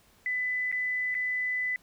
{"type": "tone with dropouts", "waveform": "sine", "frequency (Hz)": 2000, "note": "B6", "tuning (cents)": 21, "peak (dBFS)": -27, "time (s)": [0.26, 1.76], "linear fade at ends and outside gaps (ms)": 1, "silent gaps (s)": [[0.716, 0.725], [1.144, 1.15]], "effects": ["pink hiss -62 dBFS RMS until 1.82 s"]}